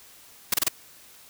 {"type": "noise bursts", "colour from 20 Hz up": "white", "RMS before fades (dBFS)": -21, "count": 4, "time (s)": [0.52, 0.684], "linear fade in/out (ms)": 5, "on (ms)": 20, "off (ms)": 28, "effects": ["white hiss -51 dBFS RMS until 1.29 s"]}